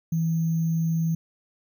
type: tone with sample-and-hold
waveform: sine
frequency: 163.5 Hz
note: E3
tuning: 14 cents flat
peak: -21 dBFS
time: 0.12-1.15 s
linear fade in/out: 5 ms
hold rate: 6300 Hz
effects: none